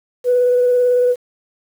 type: tone with vibrato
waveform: sine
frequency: 493.9 Hz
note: B4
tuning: in tune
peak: -10 dBFS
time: 0.24-1.16 s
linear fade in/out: 50 ms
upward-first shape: sine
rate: 18 Hz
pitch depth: 14 cents each way
effects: tanh soft clip ceiling -6 dBFS + 7-bit